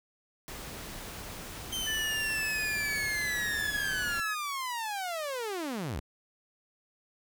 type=noise; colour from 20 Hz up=pink; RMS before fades=-42 dBFS; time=0.48-4.2 s; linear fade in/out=0 ms
type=linear sweep; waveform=sawtooth; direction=down; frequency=3136 to 50 Hz; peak=-29 dBFS; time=1.72-6 s; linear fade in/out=10 ms
type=tone with pitch glide; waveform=sine; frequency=1760 to 1692.2 Hz; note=A6 to G#6; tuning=0 to +32 cents; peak=-32 dBFS; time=1.86-4.35 s; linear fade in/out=20 ms; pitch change=-68 cents; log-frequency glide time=2.02-3.51 s
effects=none